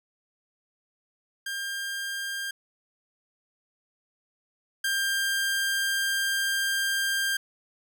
sawtooth tone pair in turn, 1600 / 1593.5 Hz, G6 / G6, +35 / +28 cents, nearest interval unison, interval 7 cents, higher first, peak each -27 / -21 dBFS, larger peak second, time 1.46-2.51 / 4.84-7.37 s, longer second, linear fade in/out 5 ms, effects none

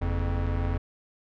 square tone pair together, 46.03 / 86.6 Hz, F#1 / F2, -8 / -14 cents, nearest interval major seventh, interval 1094 cents, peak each -29 / -28 dBFS, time 0.01-0.78 s, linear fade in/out 10 ms, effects low-pass 2000 Hz 12 dB/octave

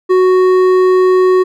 sine tone with hard clipping, 370 Hz, F#4, in tune, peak -8 dBFS, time 0.09-1.44 s, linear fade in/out 20 ms, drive 8 dB, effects none

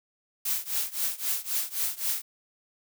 blue noise with tremolo, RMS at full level -26 dBFS, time 0.45-2.22 s, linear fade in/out 5 ms, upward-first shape triangle, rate 3.8 Hz, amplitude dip 95%, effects none

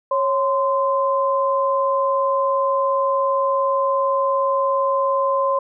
sine tone pair together, 549 / 1035.7 Hz, C#5 / C6, -17 / -18 cents, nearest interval major seventh, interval 1099 cents, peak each -19 dBFS, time 0.11-5.59 s, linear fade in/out 5 ms, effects none

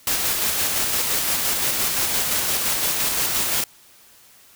white noise with tremolo, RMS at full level -21 dBFS, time 0.07-3.64 s, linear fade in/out 2 ms, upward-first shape square, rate 5.8 Hz, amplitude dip 25%, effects white hiss -51 dBFS RMS until 4.55 s

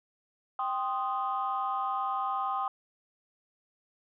sine chord, C minor, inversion second, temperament equal, 784 / 1046.5 / 1244.5 Hz, G5 / C6 / Eb6, 0 / 0 / 0 cents, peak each -32 / -33 / -32 dBFS, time 0.59-2.68 s, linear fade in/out 2 ms, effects tanh soft clip ceiling -21 dBFS

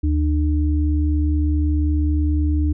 sine tone pair together, 75.29 / 300.8 Hz, D2 / D4, +44 / +42 cents, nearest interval 2 octaves, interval 2398 cents, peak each -16 / -23 dBFS, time 0.03-2.73 s, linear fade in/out 10 ms, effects none

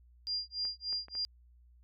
sine tone with tremolo, 4800 Hz, D8, 37 cents sharp, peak -31 dBFS, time 0.27-1.25 s, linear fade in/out 0 ms, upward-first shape sine, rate 3.4 Hz, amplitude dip 100%
clicks, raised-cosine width 0.5 ms, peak -37 dBFS, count 4, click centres 0.652 / 0.928 / 1.084 / 1.152 s
effects added 60 Hz sine -58 dBFS peak until 1.83 s

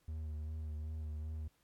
triangle tone with vibrato, 77.3 Hz, D#2, 11 cents flat, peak -37 dBFS, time 0.08-1.48 s, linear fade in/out 5 ms, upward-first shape sine, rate 2.6 Hz, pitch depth 32 cents each way, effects pink hiss -75 dBFS RMS until 1.63 s + AAC 64 kbps

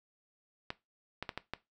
clicks, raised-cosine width 0.3 ms, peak -20 dBFS, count 5, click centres 0.704 / 1.226 / 1.292 / 1.376 / 1.536 s, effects noise-tail reverb RT60 0.2 s tail -17 dB re dry

